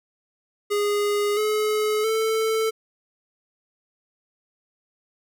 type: tone with pitch steps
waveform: square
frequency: 411.8 / 426.8 / 442.4 Hz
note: G#4 / G#4 / A4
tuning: -15 / +47 / +9 cents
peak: -21 dBFS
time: 0.7-2.71 s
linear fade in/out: 20 ms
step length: 670 ms
effects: none

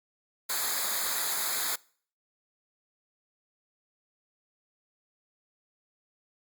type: noise with comb filter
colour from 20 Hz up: white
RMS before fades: -30 dBFS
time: 0.49-1.76 s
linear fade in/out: 10 ms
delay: 0.35 ms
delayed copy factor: -0.85
effects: noise-tail reverb RT60 0.5 s tail -24 dB re dry + Opus 48 kbps

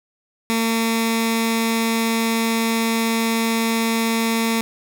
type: tone with notch filter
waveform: 15% pulse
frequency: 227 Hz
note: A#3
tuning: 46 cents flat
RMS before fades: -20 dBFS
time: 0.5-4.61 s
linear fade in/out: 0 ms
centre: 600 Hz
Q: 0.84
effects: none

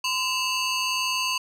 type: ring-modulated tone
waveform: 20% pulse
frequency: 1841 Hz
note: A#6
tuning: 22 cents flat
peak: -15 dBFS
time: 0.04-1.38 s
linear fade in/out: 5 ms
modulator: 815 Hz
effects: low-pass 10000 Hz 12 dB/octave

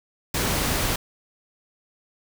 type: noise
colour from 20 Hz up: pink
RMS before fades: -24 dBFS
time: 0.34-0.96 s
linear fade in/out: 5 ms
effects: none

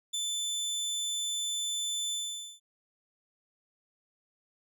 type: tone with ADSR envelope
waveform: 25% pulse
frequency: 3520 Hz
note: A7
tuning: in tune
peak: -25 dBFS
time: 0.13-2.6 s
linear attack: 16 ms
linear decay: 6 ms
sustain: -2 dB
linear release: 480 ms
effects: none

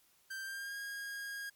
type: tone with pitch glide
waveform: 45% pulse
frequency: 1568 to 1631.8 Hz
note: G6 to G#6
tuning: 0 to -31 cents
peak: -40 dBFS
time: 0.3-1.5 s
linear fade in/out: 10 ms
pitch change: +69 cents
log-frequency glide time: 0.4-0.77 s
effects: white hiss -69 dBFS RMS until 1.55 s + MP3 96 kbps

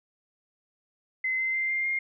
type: tone with pitch steps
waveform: sine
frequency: 2051 / 2069 / 2087 / 2105 / 2123 Hz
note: C7 / C7 / C7 / C7 / C7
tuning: -35 / -20 / -5 / +10 / +25 cents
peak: -25 dBFS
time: 1.24-1.99 s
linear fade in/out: 5 ms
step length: 150 ms
effects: none

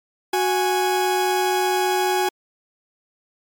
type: tone pair together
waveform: 40% pulse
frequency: 367.9 / 830.6 Hz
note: F#4 / G#5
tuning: -10 / 0 cents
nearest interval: octave + major second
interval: 1410 cents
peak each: -20 dBFS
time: 0.33-2.29 s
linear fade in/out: 5 ms
effects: MP3 96 kbps

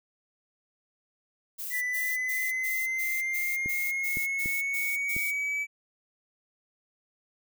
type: noise bursts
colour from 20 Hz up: violet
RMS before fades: -36 dBFS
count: 11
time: 1.58-5.32 s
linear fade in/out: 20 ms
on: 240 ms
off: 110 ms
type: exponential sweep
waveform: triangle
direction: up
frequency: 1975.5 to 2300 Hz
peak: -26 dBFS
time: 1.7-5.67 s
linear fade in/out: 50 ms
type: clicks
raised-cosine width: 3 ms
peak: -25 dBFS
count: 4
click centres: 3.66 / 4.171 / 4.459 / 5.165 s
effects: none

